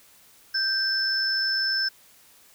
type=tone pair together; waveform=sine; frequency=1568 / 5274 Hz; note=G6 / E8; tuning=0 / 0 cents; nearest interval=octave + major sixth; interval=2100 cents; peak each=-26 / -24 dBFS; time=0.54-1.89 s; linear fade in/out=10 ms; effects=white hiss -55 dBFS RMS until 2.54 s